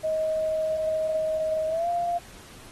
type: tone with pitch glide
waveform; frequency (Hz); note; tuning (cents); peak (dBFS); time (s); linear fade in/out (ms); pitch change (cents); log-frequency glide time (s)
sine; 630 to 695; D#5 to F5; +21 to -9; -23; 0.03-2.19; 20; +170; 1.68-1.88
effects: pink hiss -48 dBFS RMS until 2.71 s + AAC 32 kbps